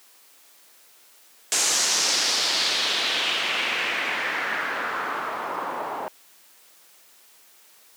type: noise with low-pass filter sweep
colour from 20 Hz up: white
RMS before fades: -25 dBFS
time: 1.52-6.08 s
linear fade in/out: 0 ms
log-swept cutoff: 7400 to 830 Hz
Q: 2.3
effects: white hiss -54 dBFS RMS until 7.96 s + high-pass 300 Hz 12 dB/octave

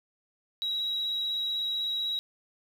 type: tone with vibrato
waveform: sine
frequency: 3860 Hz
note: B7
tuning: 40 cents flat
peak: -27 dBFS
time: 0.62-2.19 s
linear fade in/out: 0 ms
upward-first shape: sine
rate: 16 Hz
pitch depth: 15 cents each way
effects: tanh soft clip ceiling -23 dBFS + 9-bit

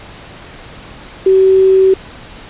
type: tone with quantisation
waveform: sine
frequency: 381 Hz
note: G4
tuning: 49 cents flat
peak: -5 dBFS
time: 1.26-1.94 s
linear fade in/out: 5 ms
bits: 5
effects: pink hiss -34 dBFS RMS until 2.49 s + resampled to 8000 Hz

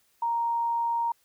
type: tone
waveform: sine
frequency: 933 Hz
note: A#5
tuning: 1 cent sharp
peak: -24 dBFS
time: 0.22-1.12 s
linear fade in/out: 5 ms
effects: white hiss -67 dBFS RMS until 1.24 s

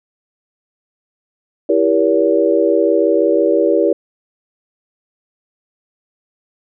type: chord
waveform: sine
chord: E diminished seventh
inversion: none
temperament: just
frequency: 329.6 / 395.6 / 474.7 / 569.6 Hz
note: E4 / G4 / Bb4 / Db5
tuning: 0 / +16 / +31 / +47 cents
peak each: -16 dBFS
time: 1.69-3.93 s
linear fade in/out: 5 ms
effects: none

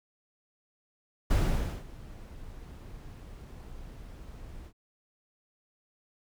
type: noise with ADSR envelope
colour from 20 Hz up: brown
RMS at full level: -23 dBFS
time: 1.3-4.73 s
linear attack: 11 ms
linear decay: 520 ms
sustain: -22 dB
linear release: 65 ms
effects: none

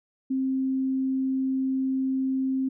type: tone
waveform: sine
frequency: 264.2 Hz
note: C4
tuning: 17 cents sharp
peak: -23 dBFS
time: 0.3-2.69 s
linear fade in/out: 10 ms
effects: none

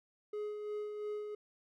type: tone with tremolo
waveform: triangle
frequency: 419.8 Hz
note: G#4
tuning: 19 cents sharp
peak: -34 dBFS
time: 0.33-1.35 s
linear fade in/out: 5 ms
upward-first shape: sine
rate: 2.9 Hz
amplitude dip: 40%
effects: none

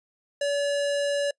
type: tone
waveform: square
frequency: 571 Hz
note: D5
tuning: 49 cents flat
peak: -24 dBFS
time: 0.41-1.31 s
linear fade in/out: 5 ms
effects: noise-tail reverb RT60 0.1 s tail -25 dB re dry + resampled to 22050 Hz

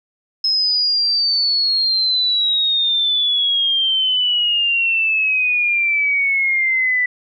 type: exponential sweep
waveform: sine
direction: down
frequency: 5170 to 1975.5 Hz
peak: -14 dBFS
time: 0.44-7.06 s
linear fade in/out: 5 ms
effects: none

